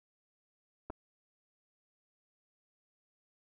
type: clicks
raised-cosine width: 1 ms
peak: -28 dBFS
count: 2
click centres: 0.9 / 0.903 s
effects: none